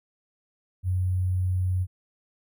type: tone with sample-and-hold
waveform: sine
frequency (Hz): 91.9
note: F#2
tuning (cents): -11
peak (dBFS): -22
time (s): 0.83-1.87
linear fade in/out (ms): 50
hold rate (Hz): 11025
effects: none